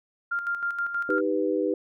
sine tone with tremolo, 1396.9 Hz, F6, in tune, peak -24 dBFS, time 0.31-1.21 s, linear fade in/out 10 ms, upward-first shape square, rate 6.3 Hz, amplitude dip 55%
sine chord, Eb augmented, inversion none, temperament equal, 311.1 / 392 / 493.9 Hz, Eb4 / G4 / B4, 0 / 0 / 0 cents, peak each -27 dBFS, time 1.09-1.74 s, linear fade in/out 2 ms
effects none

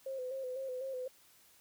sine tone with vibrato, 520 Hz, C5, 11 cents flat, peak -37 dBFS, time 0.06-1.08 s, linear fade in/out 5 ms, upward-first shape square, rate 4 Hz, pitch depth 47 cents each way, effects white hiss -64 dBFS RMS until 1.6 s

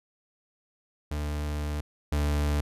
40% pulse tone pair in turn, 74.3 / 73.49 Hz, D2 / D2, +21 / +2 cents, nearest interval unison, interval 19 cents, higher first, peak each -28 / -23 dBFS, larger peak second, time 1.11-1.81 / 2.12-2.61 s, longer first, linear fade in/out 5 ms, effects resampled to 32000 Hz

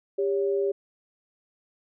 sine tone pair together, 398.6 / 560 Hz, G4 / C#5, +29 / +18 cents, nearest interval tritone, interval 589 cents, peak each -23 / -30 dBFS, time 0.18-0.72 s, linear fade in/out 10 ms, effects none

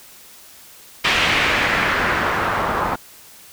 white noise with low-pass filter sweep, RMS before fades -19 dBFS, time 1.04-2.96 s, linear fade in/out 10 ms, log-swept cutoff 2900 to 1000 Hz, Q 1.7, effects white hiss -44 dBFS RMS until 3.52 s

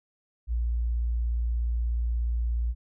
sine tone, 58.4 Hz, A#1, 4 cents sharp, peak -24 dBFS, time 0.47-2.75 s, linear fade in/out 50 ms, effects none

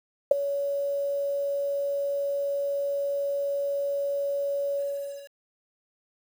sine tone with ADSR envelope, 563 Hz, C#5, 27 cents sharp, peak -10 dBFS, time 0.31-5.31 s, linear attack 5 ms, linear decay 11 ms, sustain -15 dB, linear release 540 ms, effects 8-bit

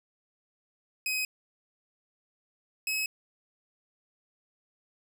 sawtooth tone pair in turn, 2525 / 2563 Hz, D#7 / E7, +25 / -49 cents, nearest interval unison, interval 26 cents, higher second, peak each -25 dBFS, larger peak neither, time 1.06-1.25 / 2.87-3.06 s, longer neither, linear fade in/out 2 ms, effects none

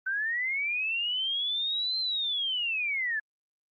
sine linear two-way sweep, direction up then down, 1511 to 4143 to 1685 Hz, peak -27 dBFS, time 0.06-3.2 s, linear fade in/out 10 ms, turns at 1.99 s, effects Opus 24 kbps

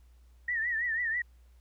sine tone with vibrato, 1864.7 Hz, A#6, in tune, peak -28 dBFS, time 0.48-1.22 s, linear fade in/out 5 ms, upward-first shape triangle, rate 6.1 Hz, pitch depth 120 cents each way, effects added 60 Hz sine -55 dBFS peak until 1.6 s + pink hiss -72 dBFS RMS until 1.6 s

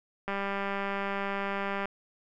click train, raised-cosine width 0.5 ms, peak -18 dBFS, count 313, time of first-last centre 0.28-1.856 s, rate 198 Hz, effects none

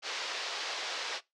white band-pass noise, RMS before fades -37 dBFS, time 0.02-1.21 s, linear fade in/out 50 ms, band 430 to 5200 Hz, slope 24 dB/octave, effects noise-tail reverb RT60 0.2 s tail -21 dB re dry + low-pass 8000 Hz 12 dB/octave

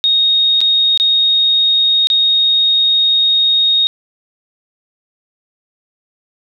sine tone with dropouts, 3729 Hz, A#7, in tune, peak -9 dBFS, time 0.04-3.87 s, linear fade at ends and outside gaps 0 ms, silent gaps 0.606-0.614 / 0.975-0.999 / 2.071-2.101 s, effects none

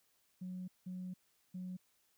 sine tone bursts at uneven times, 183.1 Hz, F#3, 18 cents flat, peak -40 dBFS, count 3, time 0.41-0.68 / 0.86-1.14 / 1.54-1.77 s, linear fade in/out 10 ms, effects tanh soft clip ceiling -37 dBFS + white hiss -75 dBFS RMS until 2.17 s

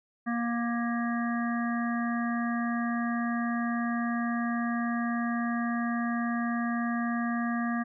harmonic tone, 235.8 Hz, A#3, 20 cents sharp, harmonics 1 / 3 / 5 / 7 / 8, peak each -28 / -37 / -37 / -38 / -41 dBFS, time 0.26-7.84 s, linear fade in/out 20 ms, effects none

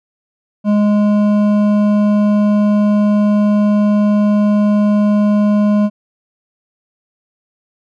triangle tone with hard clipping, 207.7 Hz, G#3, in tune, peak -11 dBFS, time 0.64-5.9 s, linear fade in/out 50 ms, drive 13 dB, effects none

